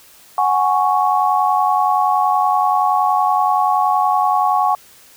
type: chord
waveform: sine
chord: F# suspended second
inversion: none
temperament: equal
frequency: 740 / 830.6 / 1108.7 Hz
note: F#5 / G#5 / C#6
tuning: 0 / 0 / 0 cents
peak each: -17 dBFS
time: 0.38-4.75 s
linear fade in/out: 2 ms
effects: white hiss -46 dBFS RMS until 5.16 s